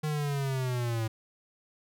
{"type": "linear sweep", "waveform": "square", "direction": "down", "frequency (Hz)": [154.4, 110], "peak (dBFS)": -29, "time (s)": [0.03, 1.08], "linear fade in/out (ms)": 10, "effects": []}